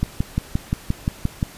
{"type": "click train", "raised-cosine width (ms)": 5, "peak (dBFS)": -7, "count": 9, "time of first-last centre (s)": [0.03, 1.429], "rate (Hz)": 5.72, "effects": ["pink hiss -42 dBFS RMS until 1.57 s", "resampled to 32000 Hz"]}